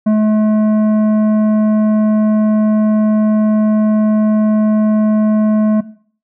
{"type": "tone with tanh clipping", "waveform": "sine", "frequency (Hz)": 214.5, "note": "A3", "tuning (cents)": -44, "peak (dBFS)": -10, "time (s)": [0.06, 5.81], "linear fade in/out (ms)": 10, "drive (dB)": 10, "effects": ["noise-tail reverb RT60 0.5 s tail -18 dB re dry"]}